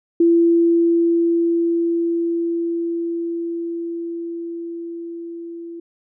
sine tone with level ramp, 337.5 Hz, E4, 41 cents sharp, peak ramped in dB -10 to -30 dBFS, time 0.2-5.8 s, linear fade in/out 5 ms, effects none

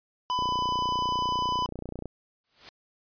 square tone, 1000 Hz, B5, 21 cents sharp, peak -26 dBFS, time 0.3-1.66 s, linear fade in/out 0 ms
click train, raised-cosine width 2 ms, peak -23 dBFS, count 51, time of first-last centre 0.39-2.057 s, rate 30 Hz
white noise with exponential growth, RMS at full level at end -40 dBFS, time 2.44-2.69 s, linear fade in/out 0 ms, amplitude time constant 53 ms
effects resampled to 11025 Hz

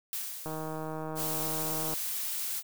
blue noise with exponential decay, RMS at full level -34 dBFS, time 0.13-1.47 s, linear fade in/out 0 ms, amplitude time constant 290 ms
click train, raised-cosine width 1 ms, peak -24 dBFS, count 233, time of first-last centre 0.46-1.938 s, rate 157 Hz
blue noise, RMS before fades -34 dBFS, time 1.15-2.63 s, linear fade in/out 50 ms
effects none

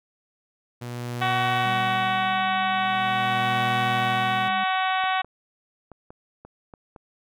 sawtooth tone with tremolo, 121.1 Hz, B2, 34 cents flat, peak -24 dBFS, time 0.81-4.49 s, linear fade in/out 10 ms, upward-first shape sine, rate 0.42 Hz, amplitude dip 90%
harmonic tone, 376.1 Hz, F#4, 28 cents sharp, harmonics 2 / 3 / 4 / 5 / 6 / 7 / 8 / 9 / 10, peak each -24 / -28 / -30 / -32 / -34 / -35 / -36 / -37 / -38 dBFS, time 1.21-5.22 s, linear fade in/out 10 ms
triangle tone with pitch glide, 196.6 to 201.2 Hz, G3 to G3, +5 to +45 cents, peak -32 dBFS, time 1.65-4.64 s, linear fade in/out 5 ms, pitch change +40 cents, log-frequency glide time 1.96-3.84 s
clicks, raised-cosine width 1 ms, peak -29 dBFS, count 8, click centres 4.502 / 5.039 / 5.246 / 5.917 / 6.105 / 6.45 / 6.738 / 6.962 s
effects none

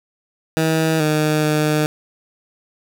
15% pulse tone with pitch steps, 160 / 153.3 / 152.3 Hz, D#3 / D#3 / D#3, +49 / -25 / -37 cents, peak -9 dBFS, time 0.57-1.86 s, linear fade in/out 0 ms, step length 430 ms, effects none

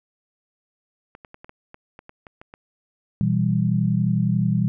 clicks, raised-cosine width 0.5 ms, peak -26 dBFS, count 11, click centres 1.151 / 1.248 / 1.344 / 1.445 / 1.494 / 1.744 / 1.991 / 2.094 / 2.268 / 2.415 / 2.539 s
sine chord, E minor, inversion second, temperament equal with one note detuned, 121.63 / 164.81 / 196 Hz, B2 / E3 / G3, -26 / 0 / 0 cents, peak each -22 dBFS, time 3.21-4.68 s, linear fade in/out 0 ms
effects none

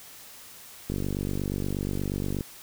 click train, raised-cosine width 3 ms, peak -17 dBFS, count 74, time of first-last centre 0.9-2.408 s, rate 48.4 Hz, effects white hiss -47 dBFS RMS until 2.62 s

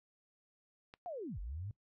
click, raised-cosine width 0.3 ms, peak -35 dBFS, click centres 0.939 s
sine linear two-way sweep, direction down then up, 740 to 42.47 to 110 Hz, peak -40 dBFS, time 1.06-1.71 s, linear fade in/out 0 ms, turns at 1.39 s
effects noise-tail reverb RT60 0.1 s tail -21 dB re dry

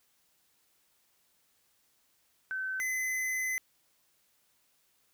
sine / square tone pair in turn, 1532 / 2032 Hz, G6 / B6, -40 / +49 cents, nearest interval perfect fourth, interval 489 cents, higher second, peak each -32 / -31 dBFS, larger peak second, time 2.51-2.8 / 2.8-3.58 s, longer second, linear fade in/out 0 ms, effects white hiss -71 dBFS RMS until 5.13 s

